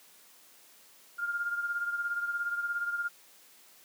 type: beating tone pair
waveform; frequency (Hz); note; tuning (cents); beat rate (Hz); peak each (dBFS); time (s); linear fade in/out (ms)
sine; 1404 / 1421; F6 / F6; +9 / +30; 17; -31 / -38; 1.18-3.09; 20
effects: white hiss -58 dBFS RMS until 3.84 s + high-pass 200 Hz 12 dB/octave